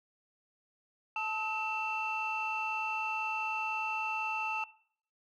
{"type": "tone cluster", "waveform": "sine", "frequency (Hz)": [875, 1285, 2681], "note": ["A5", "E6", "E7"], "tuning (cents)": [-10, -45, 29], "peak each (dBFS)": [-35, -39, -34], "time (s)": [1.16, 4.64], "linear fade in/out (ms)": 2, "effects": ["noise-tail reverb RT60 0.6 s tail -20 dB re dry", "tanh soft clip ceiling -25 dBFS"]}